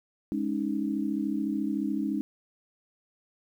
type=chord; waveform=sine; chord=Ab suspended fourth; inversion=none; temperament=equal; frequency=207.7 / 277.2 / 311.1 Hz; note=Ab3 / Db4 / Eb4; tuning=0 / 0 / 0 cents; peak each=-31 dBFS; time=0.32-2.21 s; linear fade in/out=0 ms; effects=10-bit